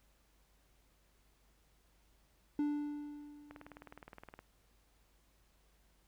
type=tone with exponential decay; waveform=triangle; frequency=293.7 Hz; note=D4; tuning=in tune; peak=-28 dBFS; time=2.59-4.02 s; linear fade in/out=2 ms; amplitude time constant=310 ms
type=click train; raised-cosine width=0.5 ms; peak=-35 dBFS; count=18; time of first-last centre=3.51-4.391 s; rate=19.3 Hz
effects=added 50 Hz sine -70 dBFS peak until 6.07 s + pink hiss -73 dBFS RMS until 6.07 s